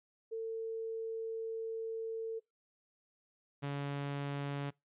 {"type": "tone pair in turn", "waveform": ["sine", "sawtooth"], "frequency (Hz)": [450, 141.74], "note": ["A4", "C#3"], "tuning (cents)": [39, 39], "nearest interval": "octave + minor sixth", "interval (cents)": 2000, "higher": "first", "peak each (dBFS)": [-36, -32], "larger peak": "second", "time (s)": [[0.31, 2.4], [3.62, 4.71]], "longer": "first", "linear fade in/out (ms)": 20, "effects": ["noise-tail reverb RT60 0.2 s tail -24 dB re dry", "resampled to 8000 Hz"]}